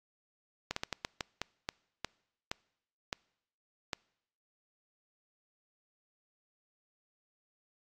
slowing click train, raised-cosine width 0.2 ms, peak -16 dBFS, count 12, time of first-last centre 0.71-3.932 s, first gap 54 ms, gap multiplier 1.31, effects noise-tail reverb RT60 0.8 s tail -26 dB re dry + AAC 64 kbps

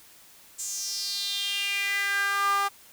sawtooth tone with high-pass filter sweep, 399.8 Hz, G4, 34 cents sharp, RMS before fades -28 dBFS, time 0.58-2.69 s, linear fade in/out 20 ms, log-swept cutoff 7400 to 990 Hz, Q 5.1, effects white hiss -53 dBFS RMS until 2.92 s

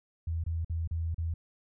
sine tone with dropouts, 82.41 Hz, E2, in tune, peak -29 dBFS, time 0.27-1.34 s, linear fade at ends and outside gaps 5 ms, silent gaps 0.439-0.463 / 0.647-0.697 / 0.875-0.91 / 1.145-1.181 s, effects none

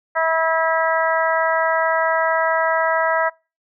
harmonic tone, 324.5 Hz, E4, 27 cents flat, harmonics 2 / 3 / 4 / 5 / 6, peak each -20 / -22 / -23 / -24 / -25 dBFS, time 0.15-3.3 s, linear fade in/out 20 ms, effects noise-tail reverb RT60 0.3 s tail -26 dB re dry

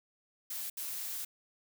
blue noise bursts at uneven times, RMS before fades -39 dBFS, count 2, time 0.5-0.7 / 0.77-1.25 s, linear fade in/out 5 ms, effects none

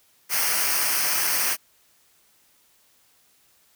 white noise with comb filter, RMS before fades -23 dBFS, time 0.29-1.57 s, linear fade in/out 50 ms, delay 0.27 ms, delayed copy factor -0.7, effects white hiss -61 dBFS RMS until 3.75 s

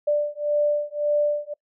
sine beating tone pair, 589 / 590.8 Hz, D5 / D5, +5 / +10 cents, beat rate 1.8 Hz, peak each -23 dBFS, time 0.07-1.54 s, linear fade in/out 10 ms, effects noise-tail reverb RT60 0.1 s tail -26 dB re dry

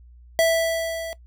square tone with level ramp, 658 Hz, E5, 3 cents flat, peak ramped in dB -15 to -30 dBFS, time 0.39-1.13 s, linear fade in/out 0 ms, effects noise-tail reverb RT60 0.1 s tail -19 dB re dry + added 60 Hz sine -45 dBFS peak until 1.26 s

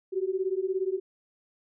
sine beating tone pair, 370 / 387 Hz, F#4 / G4, 0 / -22 cents, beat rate 17 Hz, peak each -29 / -29 dBFS, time 0.12-1 s, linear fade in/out 20 ms, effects none

